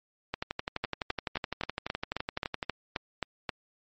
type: two click trains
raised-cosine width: 0.3 ms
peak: -14 / -15 dBFS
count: 11 / 28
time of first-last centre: 0.84-3.493 / 0.34-2.628 s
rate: 3.77 / 11.8 Hz
effects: MP3 32 kbps